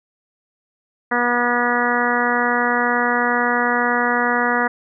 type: harmonic tone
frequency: 242.1 Hz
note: B3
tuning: 34 cents flat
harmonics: 1 / 2 / 3 / 4 / 5 / 6 / 7 / 8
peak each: -24 / -24 / -24 / -24 / -24 / -24 / -24 / -24 dBFS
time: 1.11-4.68 s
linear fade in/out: 10 ms
effects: none